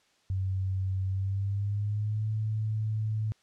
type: tone with pitch glide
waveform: sine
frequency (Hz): 95 to 108.5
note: F#2 to A2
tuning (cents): +46 to -24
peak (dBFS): -27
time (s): 0.3-3.32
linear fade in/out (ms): 0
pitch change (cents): +230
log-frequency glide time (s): 1.07-2.28
effects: white hiss -67 dBFS RMS until 3.42 s + low-pass 6000 Hz 12 dB/octave